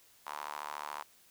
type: tone with high-pass filter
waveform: sawtooth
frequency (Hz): 74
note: D2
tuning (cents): +14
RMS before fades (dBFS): -42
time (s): 0.26-1.03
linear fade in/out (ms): 10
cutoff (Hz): 970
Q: 4.3
effects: white hiss -63 dBFS RMS until 1.3 s